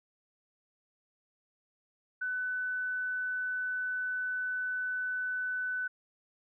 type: tone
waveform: sine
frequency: 1500 Hz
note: F#6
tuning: 23 cents sharp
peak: -31 dBFS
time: 2.21-5.88 s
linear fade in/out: 10 ms
effects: none